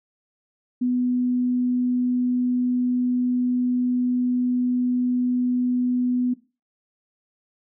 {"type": "tone", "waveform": "sine", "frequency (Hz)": 248.3, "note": "B3", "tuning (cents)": 9, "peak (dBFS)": -19, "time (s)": [0.81, 6.34], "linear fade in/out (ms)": 10, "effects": ["noise-tail reverb RT60 0.3 s tail -17 dB re dry"]}